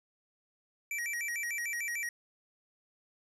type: tone with vibrato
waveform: square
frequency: 2100 Hz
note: C7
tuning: 6 cents sharp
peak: -34 dBFS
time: 0.91-2.09 s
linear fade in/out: 2 ms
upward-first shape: square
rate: 6.7 Hz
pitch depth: 180 cents each way
effects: resampled to 32000 Hz